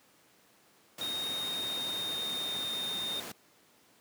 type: noise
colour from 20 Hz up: pink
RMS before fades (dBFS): -41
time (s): 0.98-3.32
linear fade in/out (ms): 5
type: tone with pitch glide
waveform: triangle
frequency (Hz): 3713 to 3664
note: A#7 to A#7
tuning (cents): -8 to -31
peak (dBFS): -32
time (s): 1.01-3.2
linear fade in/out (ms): 2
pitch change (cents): -23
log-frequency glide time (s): 1.27-2.54
effects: pink hiss -63 dBFS RMS until 4 s + high-pass 200 Hz 12 dB/octave